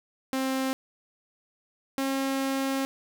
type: tone pair in turn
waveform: sawtooth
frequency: 264.3 / 269.9 Hz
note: C4 / C#4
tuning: +18 / -46 cents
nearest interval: unison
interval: 36 cents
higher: second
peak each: -22 dBFS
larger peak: neither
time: 0.33-0.73 / 1.98-2.85 s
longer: second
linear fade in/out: 0 ms
effects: none